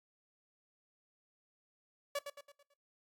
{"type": "tone with echo", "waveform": "sawtooth", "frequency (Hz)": 571, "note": "D5", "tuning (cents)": -49, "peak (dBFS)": -30, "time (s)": [2.15, 2.19], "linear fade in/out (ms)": 5, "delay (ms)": 110, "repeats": 5, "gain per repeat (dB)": -7, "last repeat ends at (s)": 2.74, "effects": ["noise-tail reverb RT60 0.2 s tail -19 dB re dry", "AAC 64 kbps"]}